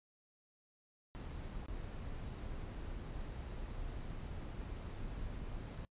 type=noise with dropouts; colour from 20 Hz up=brown; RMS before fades=-44 dBFS; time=1.15-5.85 s; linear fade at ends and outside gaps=0 ms; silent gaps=1.661-1.684 s; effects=noise-tail reverb RT60 0.1 s tail -26 dB re dry + resampled to 8000 Hz